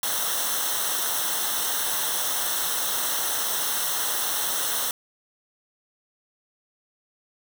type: noise with comb filter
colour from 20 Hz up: white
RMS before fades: -26 dBFS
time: 0.03-4.91 s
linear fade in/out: 2 ms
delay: 0.42 ms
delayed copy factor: -0.8
effects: none